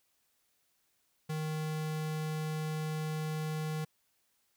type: tone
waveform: square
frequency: 155.56 Hz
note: D#3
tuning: in tune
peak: -34 dBFS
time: 1.29-3.85 s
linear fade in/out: 10 ms
effects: white hiss -75 dBFS RMS until 4.56 s